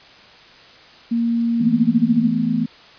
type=tone; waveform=sine; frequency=233 Hz; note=A#3; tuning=1 cent flat; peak=-16 dBFS; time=1.11-2.28 s; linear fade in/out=10 ms
type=chord; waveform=sine; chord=E suspended fourth; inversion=none; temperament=just; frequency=164.81 / 219.8 / 247.2 Hz; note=E3 / A3 / B3; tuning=0 / -2 / +2 cents; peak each=-24 / -20 / -20 dBFS; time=1.6-2.66 s; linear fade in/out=10 ms
effects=white hiss -45 dBFS RMS until 2.98 s + resampled to 11025 Hz